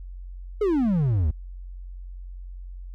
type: exponential sweep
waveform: triangle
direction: down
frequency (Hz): 440 to 69.3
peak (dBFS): -17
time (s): 0.61-1.31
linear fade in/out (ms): 5
effects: added 45 Hz sine -35 dBFS peak until 2.94 s

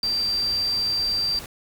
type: tone in noise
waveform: sine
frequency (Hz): 4699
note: D8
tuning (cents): 0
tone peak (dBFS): -21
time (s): 0.03-1.39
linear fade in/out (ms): 2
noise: pink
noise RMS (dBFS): -38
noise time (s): 0.03-1.46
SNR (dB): +14
effects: none

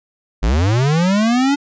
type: linear sweep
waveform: square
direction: up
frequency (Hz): 46.37 to 289.3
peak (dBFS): -13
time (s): 0.42-1.56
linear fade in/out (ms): 20
effects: resampled to 16000 Hz

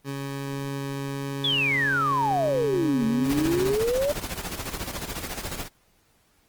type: tone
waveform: 20% pulse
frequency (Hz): 138.59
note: C#3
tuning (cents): 0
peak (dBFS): -24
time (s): 0.04-3.76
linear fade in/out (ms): 50
type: exponential two-way sweep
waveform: sine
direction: down then up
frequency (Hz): 3520 to 220.9 to 593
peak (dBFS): -21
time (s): 1.44-4.12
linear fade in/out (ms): 5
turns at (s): 3.06
type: noise with tremolo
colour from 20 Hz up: pink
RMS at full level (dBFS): -30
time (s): 3.23-5.69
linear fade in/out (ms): 50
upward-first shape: sine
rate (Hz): 14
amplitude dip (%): 70
effects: pink hiss -64 dBFS RMS until 6.48 s + Opus 24 kbps

